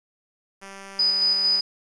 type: tone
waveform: 5% pulse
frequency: 195.6 Hz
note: G3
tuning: 4 cents flat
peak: -27 dBFS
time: 0.61-1.61 s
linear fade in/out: 20 ms
type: tone with tremolo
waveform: sine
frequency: 4972 Hz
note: D#8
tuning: 2 cents flat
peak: -17 dBFS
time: 0.99-1.61 s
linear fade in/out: 5 ms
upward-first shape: square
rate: 4.4 Hz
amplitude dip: 30%
effects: resampled to 24000 Hz + 8-bit